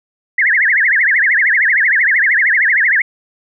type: tone with vibrato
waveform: sine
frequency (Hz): 1857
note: A#6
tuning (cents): -7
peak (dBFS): -9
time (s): 0.38-3.02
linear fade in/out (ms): 5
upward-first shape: triangle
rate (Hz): 13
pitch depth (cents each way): 300
effects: none